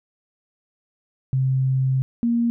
sine tone pair in turn, 131.8 / 234.8 Hz, C3 / A#3, +13 / +13 cents, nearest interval minor seventh, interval 1000 cents, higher second, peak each -17 dBFS, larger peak neither, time 1.33-2.02 / 2.23-2.5 s, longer first, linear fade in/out 0 ms, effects none

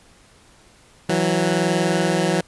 15% pulse tone pair together, 164.21 / 185 Hz, E3 / F#3, -6 / 0 cents, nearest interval major second, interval 206 cents, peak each -14 dBFS, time 1.09-2.41 s, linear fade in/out 5 ms, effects pink hiss -52 dBFS RMS until 2.47 s + resampled to 24000 Hz

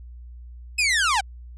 sawtooth linear sweep, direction down, 2600 to 730 Hz, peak -15 dBFS, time 0.78-1.21 s, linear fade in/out 10 ms, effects added 60 Hz sine -38 dBFS peak until 1.57 s + resampled to 22050 Hz

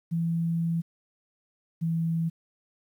sine tone pair in turn, 166.8 / 164.79 Hz, E3 / E3, +21 / 0 cents, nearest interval unison, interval 21 cents, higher first, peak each -24 dBFS, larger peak neither, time 0.11-0.82 / 1.81-2.3 s, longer first, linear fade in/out 20 ms, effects 10-bit

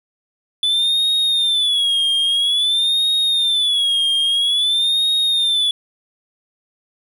triangle tone with vibrato, 3468 Hz, A7, 26 cents flat, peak -13 dBFS, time 0.63-5.71 s, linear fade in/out 2 ms, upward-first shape sine, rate 0.5 Hz, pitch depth 130 cents each way, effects 8-bit

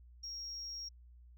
sine tone, 5588 Hz, F8, in tune, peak -40 dBFS, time 0.23-0.89 s, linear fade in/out 10 ms, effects tanh soft clip ceiling -38 dBFS + added 60 Hz sine -55 dBFS peak until 1.37 s

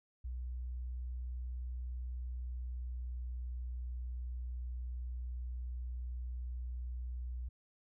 sine tone with pitch glide, 61.74 to 61.35 Hz, B1 to B1, 0 to -11 cents, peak -38 dBFS, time 0.24-7.49 s, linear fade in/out 10 ms, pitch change -11 cents, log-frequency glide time 2.11-3.36 s, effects none

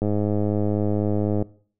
click train, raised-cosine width 2 ms, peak -11 dBFS, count 147, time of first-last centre 0.02-1.424 s, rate 104 Hz, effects noise-tail reverb RT60 0.5 s tail -21 dB re dry

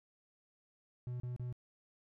triangle tone bursts, 123.47 Hz, B2, in tune, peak -36 dBFS, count 3, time 1.07-1.526 s, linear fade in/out 0 ms, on 130 ms, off 33 ms, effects none

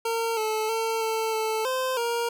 25% pulse tone with pitch steps, 457.3 / 434.9 / 450.5 / 445 / 439.6 / 517 / 469.8 Hz, A#4 / A4 / A4 / A4 / A4 / C5 / A#4, -33 / -20 / +41 / +20 / -2 / -21 / +13 cents, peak -21 dBFS, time 0.05-2.29 s, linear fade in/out 5 ms, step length 320 ms, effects none

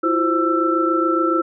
sine tone cluster, 330.8 / 357.9 / 523 / 1332 Hz, E4 / F4 / C5 / E6, +6 / +42 / -1 / +18 cents, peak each -19 / -24 / -25 / -19 dBFS, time 0.03-1.42 s, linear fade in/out 10 ms, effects none

